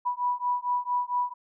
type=beating tone pair; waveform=sine; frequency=980 / 984.4 Hz; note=B5 / B5; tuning=-14 / -6 cents; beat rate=4.4 Hz; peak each=-28 dBFS; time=0.05-1.34 s; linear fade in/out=20 ms; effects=none